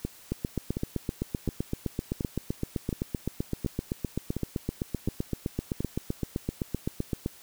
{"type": "two click trains", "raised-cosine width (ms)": 3, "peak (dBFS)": [-15, -17], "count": [55, 9], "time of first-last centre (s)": [[0.32, 7.261], [0.05, 5.805]], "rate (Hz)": [7.78, 1.39], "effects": ["white hiss -52 dBFS RMS until 7.42 s"]}